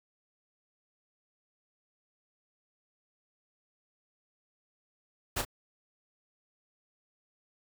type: noise with echo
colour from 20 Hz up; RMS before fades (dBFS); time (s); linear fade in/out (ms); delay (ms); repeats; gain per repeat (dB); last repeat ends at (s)
pink; -31; 5.36-5.42; 10; 31; 1; -8; 5.451
effects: none